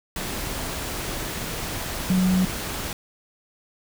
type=tone in noise; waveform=sine; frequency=185 Hz; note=F#3; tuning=in tune; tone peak=-17 dBFS; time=2.1-2.45 s; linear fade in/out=2 ms; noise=pink; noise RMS=-30 dBFS; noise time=0.16-2.93 s; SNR=+10 dB; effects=none